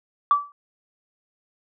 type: tone with exponential decay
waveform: sine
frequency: 1156 Hz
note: D6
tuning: 28 cents flat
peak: -10 dBFS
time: 0.31-0.52 s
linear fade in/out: 1 ms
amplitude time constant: 44 ms
effects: tanh soft clip ceiling -6 dBFS